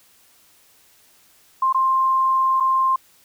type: tone with dropouts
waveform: sine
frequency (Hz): 1054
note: C6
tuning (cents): +12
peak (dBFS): -15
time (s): 1.62-2.96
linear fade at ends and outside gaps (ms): 5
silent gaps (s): 1.727-1.745 / 2.601-2.605
effects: white hiss -55 dBFS RMS until 3.24 s